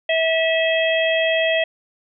harmonic tone, 649 Hz, E5, 27 cents flat, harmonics 1 / 3 / 4 / 5, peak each -18 / -23 / -24 / -25 dBFS, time 0.09-1.64 s, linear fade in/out 5 ms, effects none

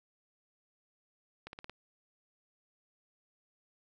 accelerating click train, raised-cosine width 0.3 ms, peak -28 dBFS, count 5, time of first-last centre 1.47-1.696 s, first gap 61 ms, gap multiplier 0.95, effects none

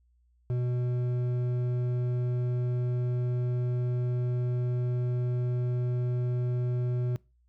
sine tone with hard clipping, 123.47 Hz, B2, in tune, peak -28 dBFS, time 0.5-7.16 s, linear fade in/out 0 ms, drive 8 dB, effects noise-tail reverb RT60 0.3 s tail -24 dB re dry + added 60 Hz sine -63 dBFS peak until 7.48 s

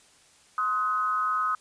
sine tone with amplitude modulation, 1264 Hz, D#6, 27 cents sharp, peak -20 dBFS, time 0.58-1.55 s, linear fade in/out 2 ms, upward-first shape sine, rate 222 Hz, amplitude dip 75%, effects white hiss -58 dBFS RMS until 1.6 s + resampled to 22050 Hz

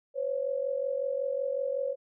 sine tone pair together, 508.6 / 554 Hz, C5 / C#5, -49 / -1 cents, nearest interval minor second, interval 148 cents, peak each -32 / -30 dBFS, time 0.14-1.96 s, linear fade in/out 50 ms, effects none

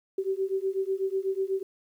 sine beating tone pair, 381 / 389.1 Hz, G4 / G4, -49 / -13 cents, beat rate 8.1 Hz, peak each -29 dBFS, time 0.18-1.63 s, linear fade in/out 5 ms, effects 10-bit

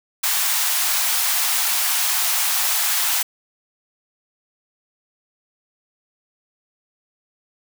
white high-pass noise, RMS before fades -20 dBFS, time 0.23-3.23 s, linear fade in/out 10 ms, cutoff 690 Hz, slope 48 dB/octave, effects none

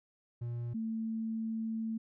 triangle / sine tone pair in turn, 119.1 / 223.3 Hz, A#2 / A3, +38 / +26 cents, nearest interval major seventh, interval 1088 cents, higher second, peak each -33 / -33 dBFS, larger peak neither, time 0.41-0.74 / 0.74-1.98 s, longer second, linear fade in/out 10 ms, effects none

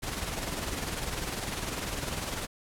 pink noise with tremolo, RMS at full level -32 dBFS, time 0.02-2.47 s, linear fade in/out 20 ms, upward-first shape sine, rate 20 Hz, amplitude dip 50%, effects low-pass 12000 Hz 12 dB/octave

